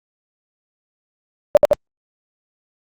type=tone with echo; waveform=sine; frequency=589 Hz; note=D5; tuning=5 cents sharp; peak=-4 dBFS; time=1.55-1.57 s; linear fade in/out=0 ms; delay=81 ms; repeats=2; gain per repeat=-2 dB; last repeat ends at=1.732 s; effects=Opus 32 kbps